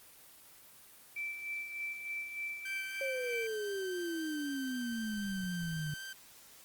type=tone with tremolo; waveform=sine; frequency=2330 Hz; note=D7; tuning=14 cents flat; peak=-35 dBFS; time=1.16-3.47 s; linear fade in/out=5 ms; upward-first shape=sine; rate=3.3 Hz; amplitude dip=55%
type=tone with vibrato; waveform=sawtooth; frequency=1557 Hz; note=G6; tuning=12 cents flat; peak=-39 dBFS; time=2.65-6.13 s; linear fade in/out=5 ms; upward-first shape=sine; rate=3.9 Hz; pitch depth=11 cents each way
type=exponential sweep; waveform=sine; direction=down; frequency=549 to 147.3 Hz; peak=-35 dBFS; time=3.01-5.94 s; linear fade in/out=2 ms
effects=white hiss -57 dBFS RMS until 6.64 s + Opus 24 kbps